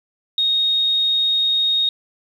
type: tone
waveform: sine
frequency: 3729 Hz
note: A#7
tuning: in tune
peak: -15 dBFS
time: 0.38-1.89 s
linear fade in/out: 2 ms
effects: 8-bit